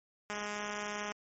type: tone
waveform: 5% pulse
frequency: 207.7 Hz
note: G#3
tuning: in tune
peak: -25 dBFS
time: 0.3-1.12 s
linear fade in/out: 0 ms
effects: MP3 32 kbps